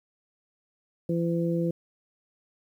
harmonic tone, 169 Hz, E3, 43 cents sharp, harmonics 1 / 2 / 3, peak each -26 / -29 / -31 dBFS, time 1.09-1.71 s, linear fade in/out 5 ms, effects 10-bit

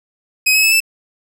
sawtooth tone with pitch steps, 2529 / 2566 / 2603 / 2641 Hz, D#7 / E7 / E7 / E7, +28 / -47 / -22 / +3 cents, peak -7 dBFS, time 0.46-0.804 s, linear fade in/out 10 ms, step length 86 ms, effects none

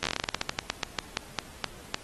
slowing click train, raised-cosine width 0.2 ms, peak -9 dBFS, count 22, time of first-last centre 0.03-1.944 s, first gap 11 ms, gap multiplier 1.18, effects pink hiss -49 dBFS RMS until 2.03 s + AAC 32 kbps

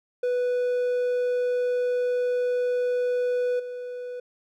triangle tone with level steps, 493.9 Hz, B4, in tune, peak -20 / -30 dBFS, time 0.23-4.2 s, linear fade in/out 5 ms, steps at 3.59 s, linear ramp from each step 10 ms, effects none

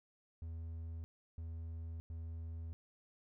triangle tone bursts at uneven times, 82 Hz, E2, 9 cents flat, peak -40 dBFS, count 3, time 0.42-1.04 / 1.38-2 / 2.1-2.73 s, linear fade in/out 0 ms, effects none

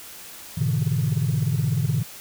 sine chord, E dominant seventh, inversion first, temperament equal with one note detuned, 103.83 / 123.47 / 146.83 / 163.3 Hz, G#2 / B2 / D3 / E3, 0 / 0 / 0 / -16 cents, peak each -26 / -23 / -23 / -26 dBFS, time 0.57-2.03 s, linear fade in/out 10 ms, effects tanh soft clip ceiling -14 dBFS + white hiss -41 dBFS RMS until 2.2 s

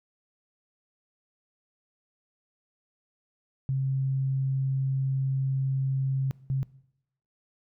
sine tone bursts at uneven times, 134.1 Hz, C3, 43 cents sharp, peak -24 dBFS, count 2, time 3.69-6.31 / 6.5-6.63 s, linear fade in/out 0 ms, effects noise-tail reverb RT60 0.8 s tail -21 dB re dry

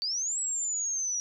sine linear two-way sweep, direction up then down, 4500 to 7810 to 5740 Hz, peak -28 dBFS, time 0.02-1.2 s, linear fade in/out 0 ms, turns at 0.39 s, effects none

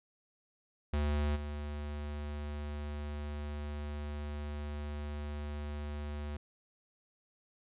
square tone with level steps, 73.7 Hz, D2, 7 cents sharp, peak -30 / -38 dBFS, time 0.93-6.37 s, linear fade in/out 5 ms, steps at 1.35 s, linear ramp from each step 20 ms, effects resampled to 8000 Hz

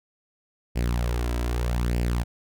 sawtooth tone with flanger, 59.7 Hz, A#1, 42 cents sharp, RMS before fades -25 dBFS, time 0.75-2.24 s, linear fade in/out 20 ms, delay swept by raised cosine 0.39 to 3.09 ms, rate 0.81 Hz, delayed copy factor +0.6, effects none

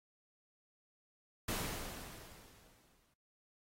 pink noise with exponential decay, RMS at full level -37 dBFS, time 1.48-3.14 s, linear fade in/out 5 ms, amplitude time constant 360 ms, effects noise-tail reverb RT60 0.3 s tail -24 dB re dry + AAC 48 kbps

